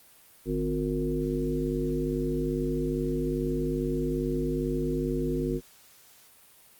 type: harmonic tone with a mistuned harmonic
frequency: 51.2 Hz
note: G#1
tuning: 24 cents flat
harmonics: 1 / 3 / 5 / 7 / 9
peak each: -33 / -33 / -31 / -31 / -34 dBFS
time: 0.45-5.61 s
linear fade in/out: 50 ms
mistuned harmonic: 5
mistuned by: +16 cents
effects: white hiss -56 dBFS RMS until 6.79 s + Opus 32 kbps